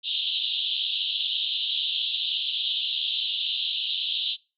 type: band-pass noise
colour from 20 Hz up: white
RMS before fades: -28 dBFS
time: 0.03-4.37 s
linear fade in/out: 50 ms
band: 2900 to 3900 Hz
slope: 96 dB/octave
effects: noise-tail reverb RT60 0.3 s tail -23 dB re dry + Opus 48 kbps